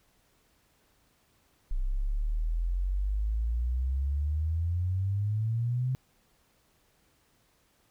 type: exponential sweep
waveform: sine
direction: up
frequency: 31.2 to 130.81 Hz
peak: -26 dBFS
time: 1.71-5.95 s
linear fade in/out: 0 ms
effects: pink hiss -68 dBFS RMS until 7.9 s